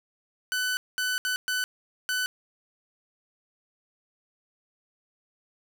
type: tone bursts at uneven times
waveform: sawtooth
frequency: 1500 Hz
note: F#6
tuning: 23 cents sharp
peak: -22 dBFS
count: 5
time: 0.52-0.77 / 0.98-1.18 / 1.25-1.36 / 1.48-1.64 / 2.09-2.26 s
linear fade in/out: 0 ms
effects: none